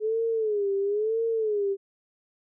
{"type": "tone with vibrato", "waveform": "sine", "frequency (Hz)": 424.3, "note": "G#4", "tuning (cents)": 37, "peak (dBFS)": -23, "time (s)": [0, 1.77], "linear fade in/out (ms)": 50, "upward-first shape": "sine", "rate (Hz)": 1, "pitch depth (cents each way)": 130, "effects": []}